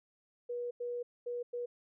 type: tone bursts at uneven times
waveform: sine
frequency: 483.7 Hz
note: B4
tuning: 36 cents flat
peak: -35 dBFS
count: 4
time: 0.49-0.71 / 0.8-1.03 / 1.26-1.43 / 1.53-1.66 s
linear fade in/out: 10 ms
effects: none